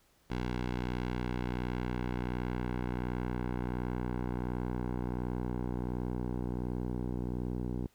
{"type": "tone with low-pass filter sweep", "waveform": "10% pulse", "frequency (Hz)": 61.4, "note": "B1", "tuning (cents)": -9, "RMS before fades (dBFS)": -35, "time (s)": [0.3, 7.87], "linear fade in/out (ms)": 5, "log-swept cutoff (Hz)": [4100, 470], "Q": 0.73, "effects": ["pink hiss -68 dBFS RMS until 7.94 s"]}